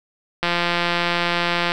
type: click train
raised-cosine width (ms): 0.3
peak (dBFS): -4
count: 224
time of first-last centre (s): 0.43-1.719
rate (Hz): 173
effects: none